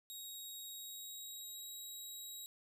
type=tone with pitch glide; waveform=15% pulse; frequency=3782 to 3835 Hz; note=A#7 to A#7; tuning=+24 to +48 cents; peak=-40 dBFS; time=0.1-2.46 s; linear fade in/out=0 ms; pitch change=+24 cents; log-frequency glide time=0.65-1.69 s; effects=none